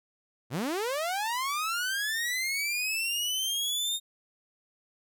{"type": "linear sweep", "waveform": "sawtooth", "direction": "up", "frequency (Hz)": [103.8, 3699], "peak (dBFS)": -25, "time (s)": [0.5, 4], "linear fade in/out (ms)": 50, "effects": []}